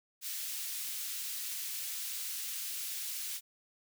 white high-pass noise, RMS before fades -39 dBFS, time 0.21-3.41 s, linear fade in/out 50 ms, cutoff 2500 Hz, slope 12 dB/octave, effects none

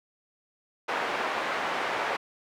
pink band-pass noise, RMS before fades -30 dBFS, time 0.88-2.17 s, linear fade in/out 10 ms, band 610 to 2000 Hz, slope 12 dB/octave, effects none

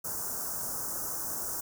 white band-stop noise, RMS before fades -35 dBFS, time 0.04-1.61 s, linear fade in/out 10 ms, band 1500 to 5600 Hz, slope 48 dB/octave, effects none

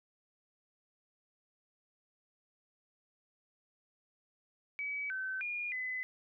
sine tone with pitch steps, 2280 / 1533 / 2428 / 2018 Hz, C#7 / G6 / D#7 / B6, +48 / -39 / -43 / +37 cents, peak -35 dBFS, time 4.79-6.03 s, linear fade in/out 0 ms, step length 310 ms, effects none

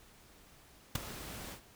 pink noise with ADSR envelope, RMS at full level -29 dBFS, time 0.95-1.61 s, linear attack 6 ms, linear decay 8 ms, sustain -16 dB, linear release 100 ms, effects pink hiss -60 dBFS RMS until 1.75 s

